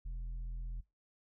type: tone with tanh clipping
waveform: sine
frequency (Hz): 42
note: E1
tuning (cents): +33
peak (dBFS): -39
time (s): 0.05-0.81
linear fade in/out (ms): 10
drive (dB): 5
effects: noise-tail reverb RT60 0.2 s tail -20 dB re dry